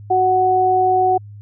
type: tone pair together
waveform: sine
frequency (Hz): 371.1 / 742.2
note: F#4 / F#5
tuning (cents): +5 / +5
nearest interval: octave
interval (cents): 1200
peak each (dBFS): -18 / -13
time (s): 0.1-1.18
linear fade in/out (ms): 10
effects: added 103 Hz sine -34 dBFS peak until 1.41 s